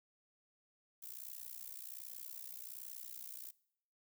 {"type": "noise with amplitude modulation", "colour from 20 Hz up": "violet", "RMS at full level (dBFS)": -45, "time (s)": [1.02, 3.51], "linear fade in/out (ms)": 10, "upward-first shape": "sine", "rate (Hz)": 61.3, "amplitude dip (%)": 95, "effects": ["noise-tail reverb RT60 0.7 s tail -22 dB re dry"]}